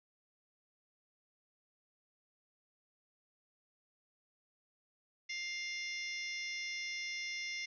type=harmonic tone with a mistuned harmonic; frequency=700 Hz; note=F5; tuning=4 cents sharp; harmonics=3 / 4 / 5 / 6 / 7 / 8 / 9; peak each=-40 / -50 / -50 / -55 / -48 / -49 / -54 dBFS; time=5.29-7.66 s; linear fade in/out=10 ms; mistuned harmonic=7; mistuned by=+83 cents; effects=none